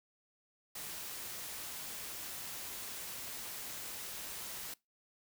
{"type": "noise", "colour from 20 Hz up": "white", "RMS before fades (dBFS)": -44, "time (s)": [0.75, 4.74], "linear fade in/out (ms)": 5, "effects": ["noise-tail reverb RT60 0.2 s tail -22 dB re dry"]}